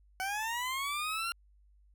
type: linear sweep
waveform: 20% pulse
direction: up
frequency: 747 to 1394 Hz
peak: -28 dBFS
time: 0.2-1.32 s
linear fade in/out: 0 ms
effects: added 50 Hz sine -60 dBFS peak until 1.94 s